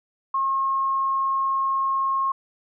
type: tone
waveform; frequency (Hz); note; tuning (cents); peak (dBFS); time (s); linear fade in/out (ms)
sine; 1079; C#6; -47; -20; 0.34-2.32; 5
effects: none